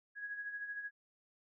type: tone with tremolo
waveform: sine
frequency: 1661.2 Hz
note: G#6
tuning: in tune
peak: -38 dBFS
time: 0.15-0.91 s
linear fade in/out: 50 ms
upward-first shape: sine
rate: 13 Hz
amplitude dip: 55%
effects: none